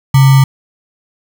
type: tone with sample-and-hold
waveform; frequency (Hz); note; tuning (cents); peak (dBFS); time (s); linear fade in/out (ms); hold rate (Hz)
sine; 135.4; C#3; -40; -3; 0.14-0.44; 5; 1050
effects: none